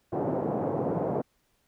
white band-pass noise, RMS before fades -29 dBFS, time 0.12-1.22 s, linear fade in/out 10 ms, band 120 to 680 Hz, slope 24 dB/octave, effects pink hiss -71 dBFS RMS until 1.67 s

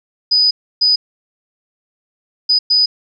sine tone bursts at uneven times, 4978 Hz, D#8, in tune, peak -9 dBFS, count 4, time 0.31-0.51 / 0.81-0.96 / 2.49-2.59 / 2.7-2.86 s, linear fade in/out 10 ms, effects none

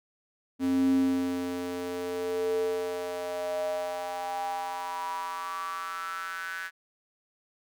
square tone with high-pass filter sweep, 88.6 Hz, F2, 25 cents sharp, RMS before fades -31 dBFS, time 0.59-6.71 s, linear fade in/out 50 ms, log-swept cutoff 240 to 1600 Hz, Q 8, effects none

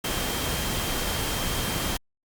sine tone in noise, 3174 Hz, G7, 21 cents sharp, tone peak -37 dBFS, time 0.04-1.97 s, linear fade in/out 5 ms, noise pink, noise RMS -28 dBFS, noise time 0.04-1.97 s, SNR -12 dB, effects Opus 48 kbps

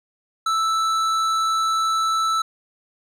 sine tone with hard clipping, 1318.5 Hz, E6, in tune, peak -20 dBFS, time 0.46-2.42 s, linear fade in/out 5 ms, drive 11 dB, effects none

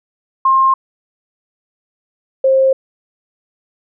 sine tone pair in turn, 1063 / 531.5 Hz, C6 / C5, +27 / +27 cents, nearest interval octave, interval 1200 cents, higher first, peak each -8 dBFS, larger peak neither, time 0.45-0.74 / 2.44-2.73 s, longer neither, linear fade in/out 5 ms, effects none

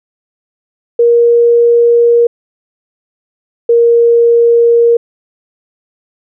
sine tone pair in turn, 471.8 / 468.8 Hz, A#4 / A#4, +21 / +10 cents, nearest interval unison, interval 11 cents, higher first, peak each -4 dBFS, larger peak neither, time 0.99-2.27 / 3.69-4.97 s, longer neither, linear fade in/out 5 ms, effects none

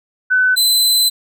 sine / sawtooth tone pair in turn, 1507 / 4040 Hz, F#6 / B7, +31 / +39 cents, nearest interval octave + perfect fourth, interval 1708 cents, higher second, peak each -10 / -8 dBFS, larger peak second, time 0.3-0.56 / 0.56-1.1 s, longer second, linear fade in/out 20 ms, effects none

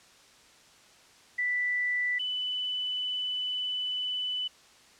sine tone pair in turn, 1975.5 / 2994 Hz, B6 / F#7, 0 / +20 cents, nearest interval perfect fifth, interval 720 cents, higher second, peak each -26 / -29 dBFS, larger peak first, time 1.38-2.19 / 2.19-4.48 s, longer second, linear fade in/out 10 ms, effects white hiss -57 dBFS RMS until 4.99 s + low-pass 7000 Hz 12 dB/octave

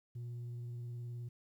sine tone with vibrato, 120 Hz, B2, 49 cents flat, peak -38 dBFS, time 0.15-1.29 s, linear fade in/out 10 ms, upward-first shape sine, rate 19 Hz, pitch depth 15 cents each way, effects tanh soft clip ceiling -40 dBFS + 12-bit

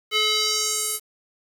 square tone with band-pass filter sweep, 429.1 Hz, A4, 43 cents flat, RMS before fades -23 dBFS, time 0.11-1 s, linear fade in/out 50 ms, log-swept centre 2900 to 11000 Hz, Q 2.2, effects 7-bit

